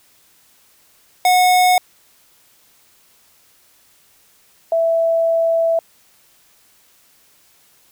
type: tone pair in turn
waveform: square / sine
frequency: 730 / 661 Hz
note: F#5 / E5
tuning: -24 / +5 cents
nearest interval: major second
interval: 171 cents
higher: first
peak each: -11 / -13 dBFS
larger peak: first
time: 1.25-1.78 / 4.72-5.79 s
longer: second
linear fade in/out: 2 ms
effects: white hiss -54 dBFS RMS until 7.91 s